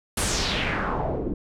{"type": "noise with low-pass filter sweep", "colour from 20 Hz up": "pink", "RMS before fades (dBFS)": -26, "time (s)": [0.17, 1.34], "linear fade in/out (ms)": 5, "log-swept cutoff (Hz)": [11000, 290], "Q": 2.8, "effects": []}